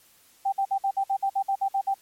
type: tone bursts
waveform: sine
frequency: 784 Hz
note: G5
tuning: in tune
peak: -21 dBFS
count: 12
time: 0.45-1.943 s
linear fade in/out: 10 ms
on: 74 ms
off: 55 ms
effects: white hiss -58 dBFS RMS until 2.01 s + MP3 64 kbps